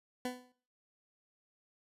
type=tone with exponential decay; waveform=20% pulse; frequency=250 Hz; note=B3; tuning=21 cents sharp; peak=-28 dBFS; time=0.25-0.52 s; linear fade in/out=2 ms; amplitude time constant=58 ms; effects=noise-tail reverb RT60 0.5 s tail -19 dB re dry + resampled to 32000 Hz